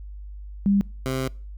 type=tone pair in turn; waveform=sine / 15% pulse; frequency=199.5 / 131.28 Hz; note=G3 / C3; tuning=+31 / +6 cents; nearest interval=perfect fifth; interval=725 cents; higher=first; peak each=-16 / -18 dBFS; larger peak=first; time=0.66-0.81 / 1.06-1.28 s; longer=second; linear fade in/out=0 ms; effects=noise-tail reverb RT60 0.4 s tail -25 dB re dry + added 50 Hz sine -35 dBFS peak until 1.57 s